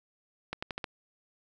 accelerating click train, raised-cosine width 0.3 ms, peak -18 dBFS, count 5, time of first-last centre 0.53-0.842 s, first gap 95 ms, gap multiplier 0.87, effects none

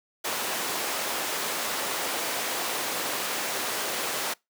pink high-pass noise, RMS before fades -30 dBFS, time 0.24-4.34 s, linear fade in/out 10 ms, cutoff 430 Hz, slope 12 dB/octave, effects noise-tail reverb RT60 0.2 s tail -25 dB re dry

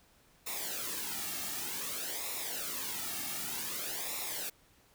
white noise with flanger, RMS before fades -38 dBFS, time 0.46-4.5 s, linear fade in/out 10 ms, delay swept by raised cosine 0.64 to 2.04 ms, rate 0.54 Hz, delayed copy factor -0.7, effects pink hiss -65 dBFS RMS until 4.94 s

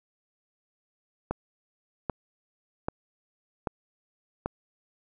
click train, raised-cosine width 1 ms, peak -14 dBFS, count 5, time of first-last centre 1.31-4.46 s, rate 1.27 Hz, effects none

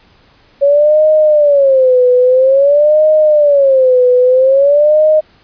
sine tone with vibrato, 555 Hz, C#5, 2 cents sharp, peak -5 dBFS, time 0.61-5.21 s, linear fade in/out 20 ms, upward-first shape sine, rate 0.5 Hz, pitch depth 190 cents each way, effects pink hiss -48 dBFS RMS until 5.43 s + resampled to 11025 Hz

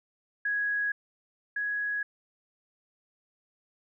sine tone pair in turn, 1663 / 1668.9 Hz, G#6 / G#6, +2 / +8 cents, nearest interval unison, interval 6 cents, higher second, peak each -26 / -28 dBFS, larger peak first, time 0.45-0.92 / 1.56-2.03 s, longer neither, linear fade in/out 5 ms, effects none

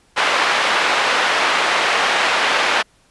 pink band-pass noise, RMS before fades -17 dBFS, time 0.16-2.83 s, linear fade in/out 20 ms, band 800 to 3000 Hz, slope 12 dB/octave, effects pink hiss -56 dBFS RMS until 3.1 s + resampled to 24000 Hz

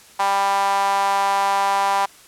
sawtooth tone with high-pass filter, 197.7 Hz, G3, 15 cents sharp, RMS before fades -19 dBFS, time 0.19-2.06 s, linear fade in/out 10 ms, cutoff 880 Hz, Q 9.9, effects white hiss -47 dBFS RMS until 2.27 s + low-pass 11000 Hz 12 dB/octave

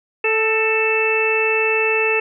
harmonic tone with a mistuned harmonic, 440 Hz, A4, in tune, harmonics 1 / 2 / 3 / 4 / 5 / 6, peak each -19 / -27 / -29 / -27 / -27 / -18 dBFS, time 0.24-2.2 s, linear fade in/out 5 ms, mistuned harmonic 4, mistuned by +26 cents, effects none

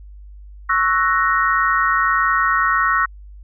sine chord, F# dominant seventh, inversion second, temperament equal, 1108.7 / 1318.5 / 1480 / 1864.7 Hz, C#6 / E6 / F#6 / A#6, 0 / 0 / 0 / 0 cents, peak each -19 / -19 / -21 / -20 dBFS, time 0.69-3.06 s, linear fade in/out 10 ms, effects added 50 Hz sine -36 dBFS peak until 3.43 s

